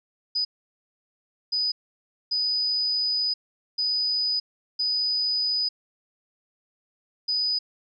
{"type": "tone bursts at uneven times", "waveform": "sine", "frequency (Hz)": 4978, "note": "D#8", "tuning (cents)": 0, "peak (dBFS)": -22, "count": 6, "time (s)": [[0.35, 0.45], [1.52, 1.72], [2.31, 3.34], [3.78, 4.4], [4.79, 5.69], [7.28, 7.59]], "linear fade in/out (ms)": 10, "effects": []}